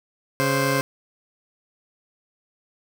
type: tone pair together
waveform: 15% pulse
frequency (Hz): 138.59 / 523.2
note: C#3 / C5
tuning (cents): 0 / 0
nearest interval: octave + major seventh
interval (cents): 2300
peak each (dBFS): -16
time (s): 0.4-0.81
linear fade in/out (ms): 0
effects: none